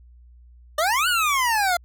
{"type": "exponential two-way sweep", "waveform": "25% pulse", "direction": "up then down", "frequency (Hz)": [585, 1500, 683], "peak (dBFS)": -15, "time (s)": [0.78, 1.77], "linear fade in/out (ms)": 5, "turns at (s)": 1.08, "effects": ["added 60 Hz sine -46 dBFS peak until 1.84 s"]}